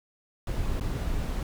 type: noise with dropouts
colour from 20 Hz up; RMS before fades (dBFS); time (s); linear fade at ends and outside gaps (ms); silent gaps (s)
brown; -29; 0.47-1.43; 2; 0.799-0.809
effects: none